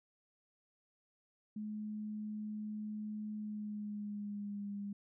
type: tone with pitch glide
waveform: sine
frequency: 212.4 to 202.1 Hz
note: G#3 to G#3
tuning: +39 to -47 cents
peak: -39 dBFS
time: 1.56-4.93 s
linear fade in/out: 5 ms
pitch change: -86 cents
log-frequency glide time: 3.36-4.73 s
effects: none